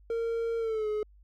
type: tone with pitch glide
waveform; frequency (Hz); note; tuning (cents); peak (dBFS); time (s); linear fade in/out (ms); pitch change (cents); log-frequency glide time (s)
triangle; 460 to 424.3; A#4 to G#4; -23 to +37; -26; 0.1-1.03; 2; -140; 0.58-0.88
effects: added 50 Hz sine -54 dBFS peak until 1.23 s